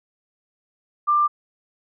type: tone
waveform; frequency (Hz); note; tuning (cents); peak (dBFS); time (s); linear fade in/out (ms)
sine; 1188; D6; +20; -15; 1.07-1.28; 20
effects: none